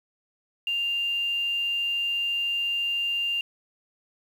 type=tone with quantisation; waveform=sine; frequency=2794 Hz; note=F7; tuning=in tune; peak=-24 dBFS; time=0.67-3.41 s; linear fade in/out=2 ms; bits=8; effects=none